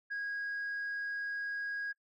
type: tone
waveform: sine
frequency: 1644 Hz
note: G#6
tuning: 18 cents flat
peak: -33 dBFS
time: 0.1-1.93 s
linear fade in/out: 20 ms
effects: noise-tail reverb RT60 0.1 s tail -23 dB re dry + tanh soft clip ceiling -33 dBFS